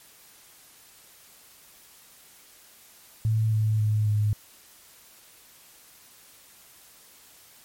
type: tone with pitch steps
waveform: sine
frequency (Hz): 110.4 / 108.69 / 107.01 / 105.35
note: A2 / A2 / A2 / G#2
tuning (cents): +6 / -21 / -48 / +25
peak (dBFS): -20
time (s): 3.25-4.33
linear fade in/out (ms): 0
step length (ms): 270
effects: white hiss -53 dBFS RMS until 7.64 s + MP3 64 kbps